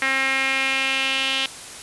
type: tone with band-pass filter sweep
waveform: sawtooth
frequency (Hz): 267.5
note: C4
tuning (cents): +38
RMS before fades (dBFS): -22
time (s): 0.02-1.46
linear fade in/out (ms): 0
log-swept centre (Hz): 2000 to 3100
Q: 3.7
effects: white hiss -37 dBFS RMS until 1.82 s + resampled to 24000 Hz